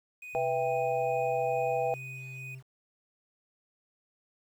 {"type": "tone with tremolo", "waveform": "triangle", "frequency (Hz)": 2489, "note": "D#7", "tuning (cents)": 0, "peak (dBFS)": -39, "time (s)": [0.22, 2.55], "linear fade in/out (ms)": 5, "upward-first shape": "sine", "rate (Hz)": 2.3, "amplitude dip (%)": 30}
{"type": "tone with pitch glide", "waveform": "triangle", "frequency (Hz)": [129.5, 131.08], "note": ["C3", "C3"], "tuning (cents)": [-17, 4], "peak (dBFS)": -40, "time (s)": [0.33, 2.63], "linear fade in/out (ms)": 50, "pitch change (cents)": 21, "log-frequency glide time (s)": [1.18, 2.04]}
{"type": "chord", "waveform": "sine", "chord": "E minor", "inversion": "second", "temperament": "just", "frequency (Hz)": [494.4, 659.3, 791.1], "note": ["B4", "E5", "G5"], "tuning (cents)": [2, 0, 16], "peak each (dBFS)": -31, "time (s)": [0.35, 1.94], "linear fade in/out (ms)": 0}
{"effects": ["10-bit"]}